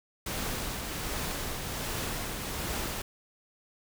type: noise with tremolo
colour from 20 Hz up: pink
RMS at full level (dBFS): -33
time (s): 0.26-3.02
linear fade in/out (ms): 5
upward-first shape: triangle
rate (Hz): 1.3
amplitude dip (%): 35
effects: none